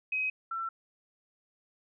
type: tone pair in turn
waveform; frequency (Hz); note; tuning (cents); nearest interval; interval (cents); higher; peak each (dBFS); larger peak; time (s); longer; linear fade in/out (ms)
sine; 2530 / 1344.5; D#7 / E6; +28 / +34; major seventh; 1094; first; -28 / -32; first; 0.12-0.3 / 0.51-0.69; neither; 5
effects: none